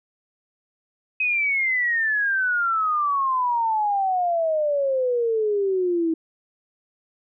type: exponential sweep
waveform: sine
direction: down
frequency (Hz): 2540 to 320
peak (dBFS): -19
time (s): 1.2-6.14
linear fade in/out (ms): 5
effects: none